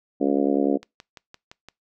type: harmonic tone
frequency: 70.1 Hz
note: C#2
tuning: 20 cents sharp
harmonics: 3 / 4 / 5 / 6 / 7 / 8 / 9 / 10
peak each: -28 / -21 / -26 / -27 / -28 / -30 / -36 / -34 dBFS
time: 0.2-0.78 s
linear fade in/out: 20 ms
type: click train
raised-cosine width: 0.2 ms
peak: -24 dBFS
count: 6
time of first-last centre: 0.83-1.686 s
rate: 5.84 Hz
effects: noise-tail reverb RT60 0.2 s tail -24 dB re dry